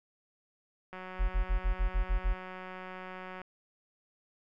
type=click train; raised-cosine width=0.5 ms; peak=-29 dBFS; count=461; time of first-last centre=0.93-3.416 s; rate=185 Hz
type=tone bursts; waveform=sine; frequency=41.85 Hz; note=E1; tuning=27 cents sharp; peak=-24 dBFS; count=8; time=1.19-2.339 s; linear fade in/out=20 ms; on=99 ms; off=51 ms
effects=none

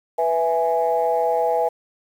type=chord; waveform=sine; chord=E major; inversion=second; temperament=equal; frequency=493.9 / 659.3 / 830.6 Hz; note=B4 / E5 / G#5; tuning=0 / 0 / 0 cents; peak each=-21 dBFS; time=0.18-1.69 s; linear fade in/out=10 ms; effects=tanh soft clip ceiling -9 dBFS + 8-bit

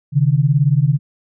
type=beating tone pair; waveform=sine; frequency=134 / 152 Hz; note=C3 / D#3; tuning=+42 / -40 cents; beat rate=18 Hz; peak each=-14 dBFS; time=0.12-0.99 s; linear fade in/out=50 ms; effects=none

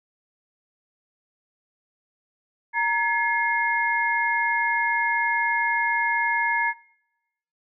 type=tone cluster; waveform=sine; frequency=932 / 1701 / 2142 Hz; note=A#5 / G#6 / C7; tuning=-1 / +41 / +40 cents; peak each=-24 / -24 / -25 dBFS; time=2.73-6.74 s; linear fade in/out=50 ms; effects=noise-tail reverb RT60 0.9 s tail -23 dB re dry

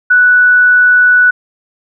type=tone; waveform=sine; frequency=1480 Hz; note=F#6; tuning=in tune; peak=-4 dBFS; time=0.1-1.31 s; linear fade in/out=10 ms; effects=none

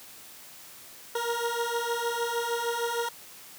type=beating tone pair; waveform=20% pulse; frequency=466.2 / 472.7 Hz; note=A#4 / A#4; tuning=0 / +24 cents; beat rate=6.5 Hz; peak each=-27 / -25 dBFS; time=1.15-3.09 s; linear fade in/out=5 ms; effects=white hiss -48 dBFS RMS until 3.58 s + high-pass 80 Hz 12 dB/octave

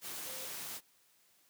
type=tone in noise; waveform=sine; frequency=523.3 Hz; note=C5; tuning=in tune; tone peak=-52 dBFS; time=0.24-0.5 s; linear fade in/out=50 ms; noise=white; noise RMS=-43 dBFS; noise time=0.01-0.81 s; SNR=-12 dB; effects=white hiss -69 dBFS RMS until 1.49 s + high-pass 100 Hz 12 dB/octave

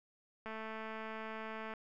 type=click train; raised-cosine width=0.5 ms; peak=-30 dBFS; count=282; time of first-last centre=0.46-1.737 s; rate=220 Hz; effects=none

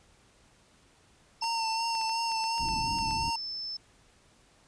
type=tone; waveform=sine; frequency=5274 Hz; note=E8; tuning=in tune; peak=-34 dBFS; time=1.41-3.77 s; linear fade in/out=5 ms
type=tone with vibrato; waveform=square; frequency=907 Hz; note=A#5; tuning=48 cents flat; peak=-30 dBFS; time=1.42-3.36 s; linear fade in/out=5 ms; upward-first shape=sine; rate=2.8 Hz; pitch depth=28 cents each way
type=clicks; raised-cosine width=0.3 ms; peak=-31 dBFS; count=10; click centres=1.441 / 1.952 / 2.014 / 2.095 / 2.318 / 2.44 / 2.581 / 2.687 / 2.987 / 3.109 s
type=low-pass noise; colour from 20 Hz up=pink; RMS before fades=-38 dBFS; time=2.59-3.31 s; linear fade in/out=20 ms; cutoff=350 Hz; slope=96 dB/octave
effects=pink hiss -62 dBFS RMS until 4.67 s + resampled to 22050 Hz

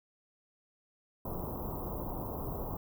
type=band-stop noise; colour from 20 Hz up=pink; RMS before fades=-38 dBFS; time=1.25-2.77 s; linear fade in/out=5 ms; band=1100 to 14000 Hz; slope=48 dB/octave; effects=none

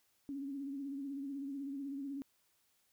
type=tone with vibrato; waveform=sine; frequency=277.2 Hz; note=C#4; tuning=in tune; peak=-39 dBFS; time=0.29-2.22 s; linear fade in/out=0 ms; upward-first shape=sine; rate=16 Hz; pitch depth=57 cents each way; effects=white hiss -75 dBFS RMS until 2.92 s

